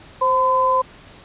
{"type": "tone pair together", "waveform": "sine", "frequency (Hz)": [523.3, 1017.4], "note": ["C5", "C6"], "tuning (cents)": [0, -49], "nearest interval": "octave", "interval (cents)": 1151, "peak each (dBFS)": [-20, -15], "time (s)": [0.21, 0.82], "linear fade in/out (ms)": 10, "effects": ["pink hiss -44 dBFS RMS until 1.24 s", "resampled to 8000 Hz"]}